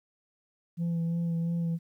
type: tone with vibrato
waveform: sine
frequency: 168.2 Hz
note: E3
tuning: 35 cents sharp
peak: -24 dBFS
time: 0.77-1.79 s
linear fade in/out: 50 ms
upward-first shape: sine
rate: 2.9 Hz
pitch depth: 20 cents each way
effects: tanh soft clip ceiling -26 dBFS + 11-bit